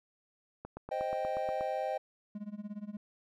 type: click train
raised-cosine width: 1 ms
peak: -28 dBFS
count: 9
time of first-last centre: 0.65-1.609 s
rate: 8.34 Hz
type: chord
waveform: triangle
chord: C minor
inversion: none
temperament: equal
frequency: 523.3 / 622.3 / 784 Hz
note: C5 / Eb5 / G5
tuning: 0 / 0 / 0 cents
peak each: -35 / -34 / -34 dBFS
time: 0.91-1.98 s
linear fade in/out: 10 ms
type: tone with tremolo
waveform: triangle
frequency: 207.7 Hz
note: G#3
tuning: in tune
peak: -34 dBFS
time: 2.35-2.97 s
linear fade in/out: 2 ms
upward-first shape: sine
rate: 17 Hz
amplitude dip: 90%
effects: none